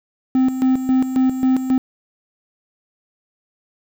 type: tone with tremolo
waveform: triangle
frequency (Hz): 260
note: C4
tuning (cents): -11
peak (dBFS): -10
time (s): 0.35-1.78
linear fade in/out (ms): 2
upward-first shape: square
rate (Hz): 3.7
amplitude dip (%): 65
effects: 7-bit